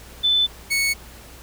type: tone pair in turn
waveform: sine / sawtooth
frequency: 3513 / 2213 Hz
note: A7 / C#7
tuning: -3 / -3 cents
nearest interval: minor sixth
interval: 800 cents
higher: first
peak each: -15 / -15 dBFS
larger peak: neither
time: 0.23-0.47 / 0.7-0.94 s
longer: neither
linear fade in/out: 20 ms
effects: added 60 Hz sine -44 dBFS peak until 1.42 s + pink hiss -44 dBFS RMS until 1.42 s